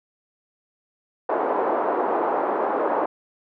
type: band-pass noise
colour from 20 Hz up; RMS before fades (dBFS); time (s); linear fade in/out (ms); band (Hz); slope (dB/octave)
white; -23; 1.29-3.06; 5; 320 to 970; 24
effects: none